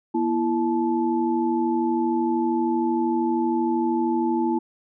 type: tone cluster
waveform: sine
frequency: 240.7 / 333.6 / 869 Hz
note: B3 / E4 / A5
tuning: -44 / +21 / -22 cents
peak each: -25 / -22 / -27 dBFS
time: 0.14-4.59 s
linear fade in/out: 10 ms
effects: none